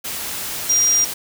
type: tone in noise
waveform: sine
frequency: 5700 Hz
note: F8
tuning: 34 cents sharp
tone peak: -13 dBFS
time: 0.69-1.05 s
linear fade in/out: 10 ms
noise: white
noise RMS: -27 dBFS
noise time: 0.04-1.14 s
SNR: +11 dB
effects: none